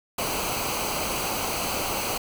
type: noise with comb filter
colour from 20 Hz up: pink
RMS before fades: -28 dBFS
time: 0.18-2.18 s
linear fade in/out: 5 ms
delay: 0.56 ms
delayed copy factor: -0.65
effects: none